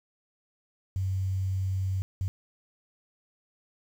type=tone bursts at uneven times; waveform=sine; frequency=95 Hz; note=F#2; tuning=46 cents sharp; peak=-26 dBFS; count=2; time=0.96-2.02 / 2.21-2.28 s; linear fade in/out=0 ms; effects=9-bit